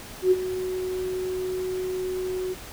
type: tone with ADSR envelope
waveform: sine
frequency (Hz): 370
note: F#4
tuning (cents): 0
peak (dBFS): -13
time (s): 0.22-2.55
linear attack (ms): 94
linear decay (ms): 33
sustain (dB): -13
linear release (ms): 28
effects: pink hiss -41 dBFS RMS until 2.72 s